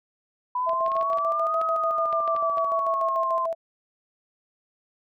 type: exponential two-way sweep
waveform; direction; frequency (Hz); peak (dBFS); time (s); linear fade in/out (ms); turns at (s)
sine; up then down; 987.8 to 1272 to 1035; -23; 0.55-3.46; 5; 1.62
type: tone with tremolo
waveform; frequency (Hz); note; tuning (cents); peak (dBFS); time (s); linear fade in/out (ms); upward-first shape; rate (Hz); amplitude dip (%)
sine; 659.3; E5; 0; -24; 0.66-3.55; 20; square; 6.8; 60
type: clicks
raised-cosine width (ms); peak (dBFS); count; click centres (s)
0.3; -25; 12; 0.694 / 0.863 / 0.918 / 0.966 / 1.012 / 1.132 / 1.185 / 1.614 / 2.127 / 2.277 / 2.364 / 2.582
effects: none